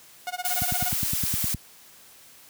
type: tone with tremolo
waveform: sawtooth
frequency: 724 Hz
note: F#5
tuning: 38 cents flat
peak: -23 dBFS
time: 0.27-0.92 s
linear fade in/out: 0 ms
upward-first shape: sine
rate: 17 Hz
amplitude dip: 100%
type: noise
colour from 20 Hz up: blue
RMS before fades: -27 dBFS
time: 0.45-1.54 s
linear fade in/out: 0 ms
type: click train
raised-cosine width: 5 ms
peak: -16 dBFS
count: 10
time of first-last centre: 0.62-1.545 s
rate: 9.73 Hz
effects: white hiss -51 dBFS RMS until 2.49 s + high-pass 60 Hz 12 dB/octave